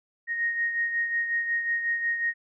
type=beating tone pair; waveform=sine; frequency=1864.7 / 1870.2 Hz; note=A#6 / A#6; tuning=0 / +5 cents; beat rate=5.5 Hz; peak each=-25 / -34 dBFS; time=0.27-2.34 s; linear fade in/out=50 ms; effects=none